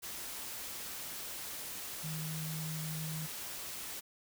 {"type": "tone in noise", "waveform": "sine", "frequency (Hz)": 157.3, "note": "D#3", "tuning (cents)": 19, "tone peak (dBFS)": -38, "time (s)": [2.03, 3.27], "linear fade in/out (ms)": 20, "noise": "white", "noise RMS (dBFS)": -43, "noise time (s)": [0.02, 4.01], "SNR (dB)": 2, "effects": []}